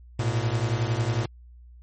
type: beating tone pair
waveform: 45% pulse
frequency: 110 / 121 Hz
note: A2 / B2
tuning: 0 / -35 cents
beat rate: 11 Hz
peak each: -26 dBFS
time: 0.19-1.26 s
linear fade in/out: 5 ms
effects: added 60 Hz sine -45 dBFS peak until 1.82 s + MP3 32 kbps